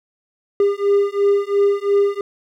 triangle beating tone pair, 401.2 / 404.1 Hz, G4 / G#4, +40 / -47 cents, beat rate 2.9 Hz, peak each -15 / -15 dBFS, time 0.6-2.21 s, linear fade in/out 2 ms, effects none

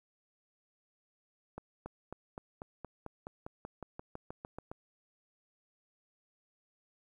accelerating click train, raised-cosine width 1 ms, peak -28 dBFS, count 17, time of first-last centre 1.58-4.715 s, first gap 280 ms, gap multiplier 0.95, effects 11-bit

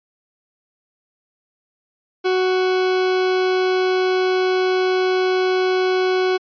40% pulse tone, 371.1 Hz, F#4, 5 cents sharp, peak -15 dBFS, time 2.24-6.38 s, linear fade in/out 20 ms, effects resampled to 11025 Hz

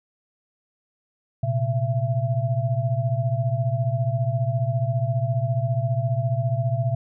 sine tone cluster, 117 / 131.7 / 672 Hz, A#2 / C3 / E5, +7 / +12 / +33 cents, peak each -23 / -24 / -29 dBFS, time 1.43-6.95 s, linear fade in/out 5 ms, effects none

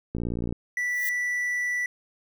click train, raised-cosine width 3 ms, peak -17 dBFS, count 23, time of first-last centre 0.15-0.525 s, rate 58.6 Hz
triangle tone, 1965 Hz, B6, 9 cents flat, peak -23 dBFS, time 0.77-1.86 s, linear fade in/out 2 ms
violet noise with exponential growth, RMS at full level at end -30 dBFS, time 0.81-1.09 s, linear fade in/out 1 ms, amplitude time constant 59 ms
effects none

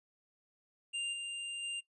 square tone with level steps, 2794 Hz, F7, in tune, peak -35 / -39 / -37 dBFS, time 0.93-1.81 s, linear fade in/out 20 ms, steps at 1.12 / 1.62 s, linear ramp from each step 20 ms, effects noise-tail reverb RT60 0.1 s tail -20 dB re dry + resampled to 24000 Hz

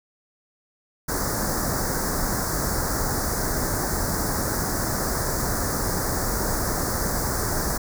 pink band-stop noise, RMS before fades -25 dBFS, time 1.08-7.78 s, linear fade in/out 10 ms, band 1800 to 4800 Hz, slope 48 dB/octave, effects none

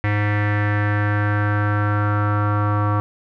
square tone with low-pass filter sweep, 103.83 Hz, G#2, in tune, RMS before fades -19 dBFS, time 0.04-3 s, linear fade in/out 0 ms, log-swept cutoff 2000 to 1200 Hz, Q 5.1, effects none

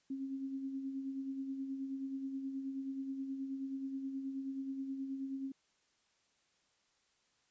sine tone with tremolo, 270 Hz, C#4, 45 cents flat, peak -36 dBFS, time 0.1-5.52 s, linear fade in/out 5 ms, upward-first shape sine, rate 9.4 Hz, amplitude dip 45%, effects white hiss -75 dBFS RMS until 7.5 s + resampled to 16000 Hz

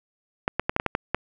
clicks, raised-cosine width 0.5 ms, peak -7 dBFS, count 8, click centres 0.479 / 0.596 / 0.695 / 0.764 / 0.799 / 0.863 / 0.951 / 1.146 s, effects none

